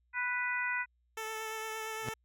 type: harmonic tone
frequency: 493.9 Hz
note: B4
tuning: in tune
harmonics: 2 / 3 / 4 / 5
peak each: -39 / -35 / -35 / -39 dBFS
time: 0.13-0.86 s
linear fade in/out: 50 ms
type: tone with vibrato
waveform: 10% pulse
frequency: 440 Hz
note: A4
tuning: in tune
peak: -29 dBFS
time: 1.17-2.14 s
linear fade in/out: 5 ms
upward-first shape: triangle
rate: 8.7 Hz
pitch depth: 19 cents each way
type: tone with exponential growth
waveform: sawtooth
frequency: 121.9 Hz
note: B2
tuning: 22 cents flat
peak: -30 dBFS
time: 2-2.09 s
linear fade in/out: 0 ms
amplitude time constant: 19 ms
effects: added 60 Hz sine -70 dBFS peak until 2.24 s